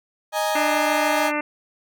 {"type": "chord", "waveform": "35% pulse", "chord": "D# suspended fourth", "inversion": "none", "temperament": "equal", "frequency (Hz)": [622.3, 830.6, 932.3], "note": ["D#5", "G#5", "A#5"], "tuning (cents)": [0, 0, 0], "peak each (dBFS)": [-22, -23, -27], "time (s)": [0.32, 1.32], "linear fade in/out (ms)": 50}
{"type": "harmonic tone", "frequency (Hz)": 297.8, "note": "D4", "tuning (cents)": 24, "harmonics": [1, 2, 3, 4, 5, 6, 7, 8, 9], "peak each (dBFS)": [-27, -28, -30, -31, -32, -34, -30, -35, -33], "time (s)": [0.55, 1.41], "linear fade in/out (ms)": 5}
{"effects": []}